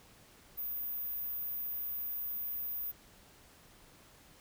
sine tone, 14917 Hz, A#9, in tune, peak -34 dBFS, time 0.57-2.92 s, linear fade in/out 20 ms, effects tanh soft clip ceiling -32 dBFS + pink hiss -60 dBFS RMS until 4.4 s

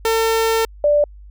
sawtooth / sine tone pair in turn, 450 / 587.8 Hz, A4 / D5, +39 / +1 cents, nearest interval perfect fourth, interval 462 cents, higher second, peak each -11 dBFS, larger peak neither, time 0.05-0.65 / 0.84-1.04 s, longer first, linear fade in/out 2 ms, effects added 50 Hz sine -37 dBFS peak until 1.3 s

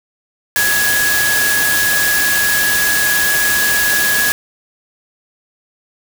sine tone in noise, 1672 Hz, G#6, 11 cents sharp, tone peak -14 dBFS, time 0.56-4.32 s, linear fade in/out 0 ms, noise white, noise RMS -17 dBFS, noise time 0.56-4.32 s, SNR 0 dB, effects none

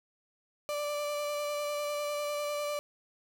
35% pulse tone with vibrato, 587.3 Hz, D5, in tune, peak -30 dBFS, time 0.69-2.79 s, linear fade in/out 0 ms, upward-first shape square, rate 10 Hz, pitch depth 11 cents each way, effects none

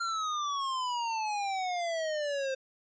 square exponential sweep, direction down, 1390 to 523.3 Hz, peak -31 dBFS, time 0-2.55 s, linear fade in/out 10 ms, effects resampled to 16000 Hz

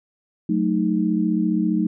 sine chord, D# diminished, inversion first, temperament equal, 185 / 220 / 311.1 Hz, F#3 / A3 / D#4, 0 / 0 / 0 cents, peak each -22 dBFS, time 0.49-1.87 s, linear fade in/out 5 ms, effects none

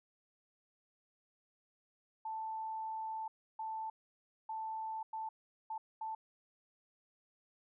sine tone bursts at uneven times, 882 Hz, A5, 4 cents sharp, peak -38 dBFS, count 6, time 2.25-3.28 / 3.59-3.9 / 4.49-5.03 / 5.13-5.29 / 5.7-5.78 / 6.01-6.15 s, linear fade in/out 5 ms, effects none

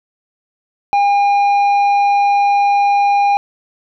sine tone with tanh clipping, 808 Hz, G#5, 48 cents flat, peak -11 dBFS, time 0.93-3.37 s, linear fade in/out 0 ms, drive 7 dB, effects none

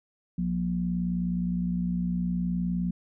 harmonic tone, 59.5 Hz, A#1, 36 cents sharp, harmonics 1 / 3 / 4, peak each -37 / -26 / -34 dBFS, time 0.38-2.91 s, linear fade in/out 5 ms, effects none

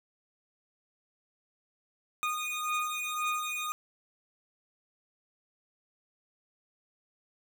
25% pulse beating tone pair, 1231 / 1232.9 Hz, D#6 / D#6, -19 / -16 cents, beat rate 1.9 Hz, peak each -30 dBFS, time 2.23-3.72 s, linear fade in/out 0 ms, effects none

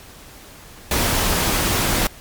pink noise, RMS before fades -19 dBFS, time 0.91-2.07 s, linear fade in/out 2 ms, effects pink hiss -42 dBFS RMS until 2.2 s + MP3 96 kbps

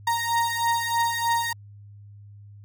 35% pulse beating tone pair, 930 / 933.2 Hz, A#5 / A#5, -4 / +2 cents, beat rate 3.2 Hz, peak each -23 / -24 dBFS, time 0.07-1.53 s, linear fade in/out 5 ms, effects added 102 Hz sine -43 dBFS peak until 2.64 s

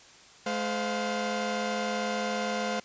sawtooth tone cluster, 213.1 / 515 / 706 Hz, G#3 / C5 / F5, +45 / -28 / +19 cents, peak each -29 dBFS, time 0.46-2.8 s, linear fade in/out 5 ms, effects white hiss -53 dBFS RMS until 2.84 s + resampled to 16000 Hz

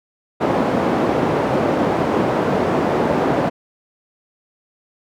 white band-pass noise, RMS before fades -18 dBFS, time 0.4-3.5 s, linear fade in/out 20 ms, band 150 to 600 Hz, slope 12 dB/octave, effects none

